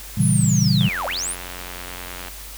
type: chord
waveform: sine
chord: A# diminished seventh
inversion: none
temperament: equal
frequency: 116.54 / 138.59 / 164.81 / 196 Hz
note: A#2 / C#3 / E3 / G3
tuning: 0 / 0 / 0 / 0 cents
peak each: -20 dBFS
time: 0.17-0.89 s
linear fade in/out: 10 ms
type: linear two-way sweep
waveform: sine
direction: down then up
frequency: 10840 to 511 to 10840 Hz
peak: -23 dBFS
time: 0.19-1.36 s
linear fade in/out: 50 ms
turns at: 1.06 s
type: click train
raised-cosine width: 0.3 ms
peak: -17 dBFS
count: 133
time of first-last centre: 0.81-2.283 s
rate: 89.6 Hz
effects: added 50 Hz sine -38 dBFS peak until 2.57 s + white hiss -38 dBFS RMS until 2.57 s